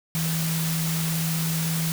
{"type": "tone in noise", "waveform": "sine", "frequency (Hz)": 162.6, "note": "E3", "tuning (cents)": -23, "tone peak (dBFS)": -24, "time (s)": [0.15, 1.92], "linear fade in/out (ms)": 0, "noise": "white", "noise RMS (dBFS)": -30, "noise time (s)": [0.15, 1.92], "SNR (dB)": 3, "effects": []}